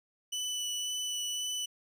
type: tone with vibrato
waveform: 25% pulse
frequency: 2976 Hz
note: F#7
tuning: 9 cents sharp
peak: -29 dBFS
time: 0.32-1.66 s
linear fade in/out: 10 ms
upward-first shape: sine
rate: 1.9 Hz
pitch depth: 10 cents each way
effects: none